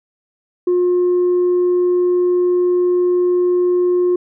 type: tone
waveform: sine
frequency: 357.4 Hz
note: F4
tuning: 40 cents sharp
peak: -10 dBFS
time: 0.67-4.16 s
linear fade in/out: 5 ms
effects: tanh soft clip ceiling -10 dBFS